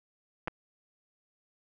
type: clicks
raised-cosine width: 0.5 ms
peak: -19 / -18 dBFS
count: 2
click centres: 0.475 / 0.481 s
effects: none